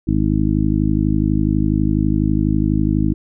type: harmonic tone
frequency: 52.1 Hz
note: G#1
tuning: 6 cents sharp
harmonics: 1 / 2 / 3 / 4 / 5 / 6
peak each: -21 / -21 / -21 / -21 / -21 / -21 dBFS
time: 0.07-3.14 s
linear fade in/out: 10 ms
effects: none